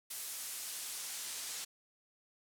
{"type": "noise with band-pass filter sweep", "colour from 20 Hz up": "pink", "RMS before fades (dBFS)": -43, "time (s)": [0.1, 1.65], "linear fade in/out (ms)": 10, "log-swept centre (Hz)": [11000, 7200], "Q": 0.77, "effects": []}